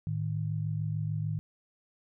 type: tone pair together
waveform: sine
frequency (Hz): 107.66 / 154.4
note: A2 / D#3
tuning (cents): -37 / -13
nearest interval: tritone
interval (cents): 624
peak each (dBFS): -32 / -32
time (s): 0.07-1.39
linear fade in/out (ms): 0
effects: none